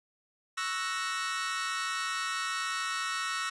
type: chord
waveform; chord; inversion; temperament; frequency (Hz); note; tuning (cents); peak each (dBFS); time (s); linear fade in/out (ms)
sawtooth; F# dominant seventh; second; equal; 1108.7 / 1318.5 / 1480 / 1864.7; C#6 / E6 / F#6 / A#6; 0 / 0 / 0 / 0; -35 / -31 / -35 / -33; 0.57-3.5; 10
effects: resampled to 22050 Hz